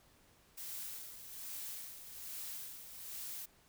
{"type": "noise with tremolo", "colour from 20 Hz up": "blue", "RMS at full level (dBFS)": -44, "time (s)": [0.57, 3.46], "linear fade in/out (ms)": 10, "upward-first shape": "sine", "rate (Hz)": 1.2, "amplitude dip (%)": 60, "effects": ["pink hiss -67 dBFS RMS until 3.68 s"]}